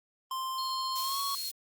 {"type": "tone with pitch glide", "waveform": "square", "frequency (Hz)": [1046.5, 1115.2], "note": ["C6", "C#6"], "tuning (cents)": [0, 10], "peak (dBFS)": -33, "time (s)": [0.31, 1.35], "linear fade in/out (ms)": 2, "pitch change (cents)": 110, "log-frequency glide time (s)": [1.01, 1.2]}
{"type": "tone with tremolo", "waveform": "sine", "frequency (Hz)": 4273, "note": "C8", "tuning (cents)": 36, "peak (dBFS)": -35, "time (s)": [0.58, 1.5], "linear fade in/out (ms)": 5, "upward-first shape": "square", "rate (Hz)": 15, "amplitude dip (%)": 25}
{"type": "high-pass noise", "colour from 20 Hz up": "white", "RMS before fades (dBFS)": -39, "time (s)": [0.96, 1.51], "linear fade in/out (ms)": 0, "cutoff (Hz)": 4100, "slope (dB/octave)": 12}
{"effects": ["Opus 32 kbps"]}